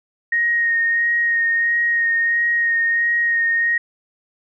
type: tone with vibrato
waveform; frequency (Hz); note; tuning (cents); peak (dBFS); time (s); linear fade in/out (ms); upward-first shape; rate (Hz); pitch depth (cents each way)
sine; 1864.7; A#6; 0; -15; 0.32-3.78; 5; sine; 1.5; 17
effects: none